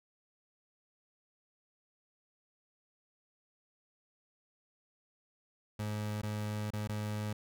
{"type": "tone with dropouts", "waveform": "30% pulse", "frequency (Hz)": 105.7, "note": "G#2", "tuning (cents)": 31, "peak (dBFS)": -32, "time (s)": [5.79, 7.33], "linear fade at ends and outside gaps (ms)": 5, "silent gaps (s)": [[6.217, 6.232], [6.705, 6.734], [6.875, 6.89]], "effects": []}